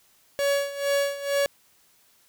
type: tone with tremolo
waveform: 45% pulse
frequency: 563 Hz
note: C#5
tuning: 27 cents sharp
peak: -20 dBFS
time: 0.39-1.46 s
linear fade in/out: 0 ms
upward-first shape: sine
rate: 2.2 Hz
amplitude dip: 80%
effects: white hiss -61 dBFS RMS until 2.28 s